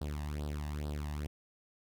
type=tone with flanger; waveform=sawtooth; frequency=74 Hz; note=D2; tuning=14 cents sharp; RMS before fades=-38 dBFS; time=0.01-1.27 s; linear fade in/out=5 ms; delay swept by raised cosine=0.22 to 1.11 ms; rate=2.3 Hz; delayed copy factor=+0.8; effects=none